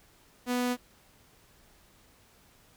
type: tone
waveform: sawtooth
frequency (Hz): 246.9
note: B3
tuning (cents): 0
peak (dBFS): -23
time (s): 0.46-0.77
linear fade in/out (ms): 50
effects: pink hiss -61 dBFS RMS until 2.76 s